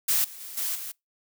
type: noise with level steps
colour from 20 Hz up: blue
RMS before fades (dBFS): -23 / -43 / -40 / -29 / -36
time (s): 0.08-0.92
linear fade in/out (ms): 10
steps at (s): 0.24 / 0.4 / 0.57 / 0.75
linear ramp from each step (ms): 5
effects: noise-tail reverb RT60 0.2 s tail -26 dB re dry